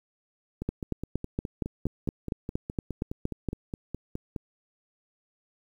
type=two click trains; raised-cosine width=3 ms; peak=-15 / -20 dBFS; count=13 / 19; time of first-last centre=0.69-3.487 / 0.62-4.362 s; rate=4.29 / 4.81 Hz; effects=9-bit